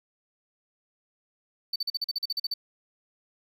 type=tone bursts; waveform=triangle; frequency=4541 Hz; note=C#8; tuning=41 cents sharp; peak=-25 dBFS; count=12; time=1.73-2.54 s; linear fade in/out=5 ms; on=29 ms; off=42 ms; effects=none